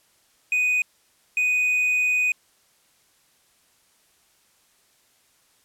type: tone pair in turn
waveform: triangle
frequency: 2489 / 2489 Hz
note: D#7 / D#7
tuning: 0 / 0 cents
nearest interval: unison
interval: 0 cents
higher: neither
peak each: -17 dBFS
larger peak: neither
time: 0.52-0.82 / 1.37-2.32 s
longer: second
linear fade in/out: 2 ms
effects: white hiss -62 dBFS RMS until 5.64 s + low-pass 12000 Hz 12 dB/octave